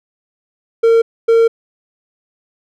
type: tone bursts at uneven times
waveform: triangle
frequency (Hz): 457.4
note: A#4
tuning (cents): -33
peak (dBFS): -5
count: 2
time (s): 0.83-1.02 / 1.28-1.48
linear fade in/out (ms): 10
effects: none